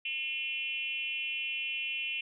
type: tone with frequency modulation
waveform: sine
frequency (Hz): 2712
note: E7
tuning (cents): +49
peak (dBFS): -32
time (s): 0.05-2.21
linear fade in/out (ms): 5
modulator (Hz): 287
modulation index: 1.1
effects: none